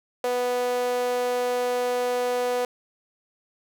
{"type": "tone with high-pass filter", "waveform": "sawtooth", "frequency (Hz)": 246.9, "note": "B3", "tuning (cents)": 0, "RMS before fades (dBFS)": -25, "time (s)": [0.24, 2.65], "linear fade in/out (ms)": 2, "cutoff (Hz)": 560, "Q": 9, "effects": []}